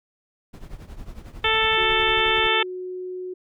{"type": "noise with tremolo", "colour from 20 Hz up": "brown", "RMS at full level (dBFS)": -34, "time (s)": [0.53, 2.48], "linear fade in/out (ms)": 10, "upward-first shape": "triangle", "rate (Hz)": 11, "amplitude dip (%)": 80}
{"type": "harmonic tone", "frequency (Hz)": 441.4, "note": "A4", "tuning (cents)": 5, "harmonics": [1, 2, 3, 4, 5, 6, 7, 8], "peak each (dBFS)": [-26, -26, -26, -26, -26, -26, -26, -26], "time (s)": [1.44, 2.63], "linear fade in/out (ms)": 5}
{"type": "tone", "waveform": "sine", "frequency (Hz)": 366.4, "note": "F#4", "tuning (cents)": -17, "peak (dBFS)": -29, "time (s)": [1.77, 3.34], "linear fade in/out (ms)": 10}
{"effects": []}